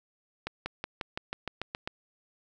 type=accelerating click train; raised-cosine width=0.3 ms; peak=-17 dBFS; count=10; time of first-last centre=0.47-1.875 s; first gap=190 ms; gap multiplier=0.95; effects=none